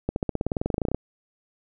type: accelerating click train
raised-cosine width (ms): 2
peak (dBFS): -11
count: 19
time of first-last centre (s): 0.09-0.946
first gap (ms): 71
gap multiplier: 0.95
effects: none